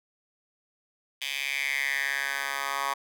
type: tone with high-pass filter sweep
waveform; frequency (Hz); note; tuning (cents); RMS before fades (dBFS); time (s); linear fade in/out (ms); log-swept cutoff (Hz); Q
10% pulse; 138.59; C#3; 0; -30; 1.21-2.94; 10; 2800 to 1100; 5.1
effects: none